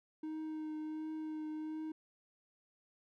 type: tone with vibrato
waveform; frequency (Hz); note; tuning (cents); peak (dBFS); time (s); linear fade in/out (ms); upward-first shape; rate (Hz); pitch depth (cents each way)
triangle; 311.1; D#4; 0; -37; 0.23-1.92; 5; triangle; 1.4; 17
effects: none